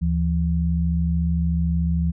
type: tone pair together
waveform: sine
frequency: 75.1 / 168.59 Hz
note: D2 / E3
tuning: +39 / +39 cents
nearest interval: octave + major second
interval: 1400 cents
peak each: -21 dBFS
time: 0.01-2.12 s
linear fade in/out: 20 ms
effects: none